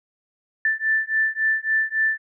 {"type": "beating tone pair", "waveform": "sine", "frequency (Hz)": [1764, 1767.6], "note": ["A6", "A6"], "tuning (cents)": [4, 7], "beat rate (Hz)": 3.6, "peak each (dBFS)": -22, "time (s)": [0.65, 2.18], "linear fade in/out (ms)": 2, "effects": []}